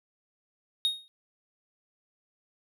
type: tone with exponential decay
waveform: triangle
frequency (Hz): 3729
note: A#7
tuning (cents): 0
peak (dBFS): -19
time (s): 0.85-1.08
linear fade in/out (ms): 0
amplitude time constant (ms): 50
effects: none